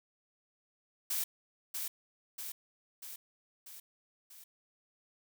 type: noise with echo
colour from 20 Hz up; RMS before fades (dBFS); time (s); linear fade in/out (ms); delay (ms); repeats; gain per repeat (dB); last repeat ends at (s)
blue; -34; 1.1-1.24; 5; 640; 5; -4; 4.44
effects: none